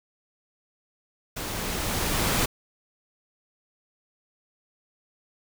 pink noise with level ramp, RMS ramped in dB -33 to -23 dBFS, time 1.36-2.46 s, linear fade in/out 10 ms, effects none

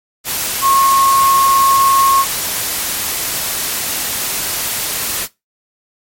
sine tone in noise, 1088 Hz, C#6, 33 cents flat, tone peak -9 dBFS, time 0.61-2.25 s, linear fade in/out 50 ms, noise white, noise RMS -19 dBFS, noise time 0.24-5.28 s, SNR +7 dB, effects noise-tail reverb RT60 0.2 s tail -19 dB re dry + MP3 64 kbps

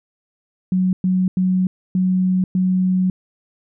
sine tone bursts at uneven times, 185 Hz, F#3, in tune, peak -14 dBFS, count 5, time 0.72-0.93 / 1.04-1.28 / 1.37-1.67 / 1.95-2.44 / 2.55-3.1 s, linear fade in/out 2 ms, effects none

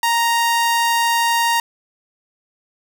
sawtooth tone, 932.3 Hz, A#5, in tune, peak -11 dBFS, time 0.03-1.6 s, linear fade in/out 2 ms, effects none

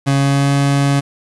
30% pulse tone with pitch glide, 138.59 to 140.28 Hz, C#3 to C#3, 0 to +21 cents, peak -9 dBFS, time 0.06-1.01 s, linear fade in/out 20 ms, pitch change +21 cents, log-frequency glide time 0.17-0.52 s, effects resampled to 24000 Hz + 7-bit

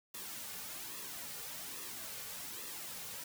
white noise with flanger, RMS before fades -45 dBFS, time 0.14-3.24 s, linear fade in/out 5 ms, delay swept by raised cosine 1.3 to 3.1 ms, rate 1.2 Hz, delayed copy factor -0.6, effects none

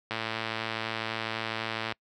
click train, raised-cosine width 0.3 ms, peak -15 dBFS, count 204, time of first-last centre 0.11-1.923 s, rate 112 Hz, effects noise-tail reverb RT60 0.1 s tail -26 dB re dry + high-pass 60 Hz 12 dB/octave

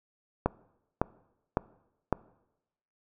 click train, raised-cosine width 1 ms, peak -10 dBFS, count 4, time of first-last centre 0.46-2.127 s, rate 1.8 Hz, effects noise-tail reverb RT60 0.9 s tail -22 dB re dry

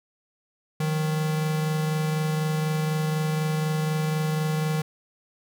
square tone pair together, 155.56 / 179.61 Hz, D#3 / F3, 0 / +49 cents, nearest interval major second, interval 249 cents, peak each -24 / -35 dBFS, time 0.8-4.82 s, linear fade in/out 5 ms, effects none

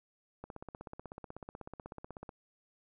click train, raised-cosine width 1 ms, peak -30 dBFS, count 31, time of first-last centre 0.44-2.292 s, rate 16.2 Hz, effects none

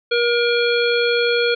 harmonic tone, 475.7 Hz, A#4, 35 cents sharp, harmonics 1 / 3 / 5 / 7 / 9, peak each -17 / -22 / -24 / -25 / -27 dBFS, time 0.11-1.55 s, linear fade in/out 10 ms, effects none

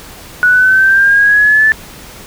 sine exponential sweep, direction up, 1466 to 1760 Hz, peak -5 dBFS, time 0.43-1.72 s, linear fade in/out 0 ms, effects pink hiss -33 dBFS RMS until 2.26 s

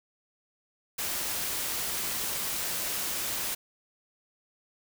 white noise, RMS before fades -32 dBFS, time 0.98-3.55 s, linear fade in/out 10 ms, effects none

